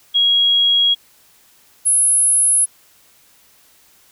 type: tone pair in turn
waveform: sine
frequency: 3300 / 10592 Hz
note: G#7 / E9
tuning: -12 / +7 cents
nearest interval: octave + minor sixth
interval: 2019 cents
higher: second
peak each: -11 dBFS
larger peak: neither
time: 0.14-0.95 / 1.85-2.66 s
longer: neither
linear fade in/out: 20 ms
effects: white hiss -52 dBFS RMS until 4.11 s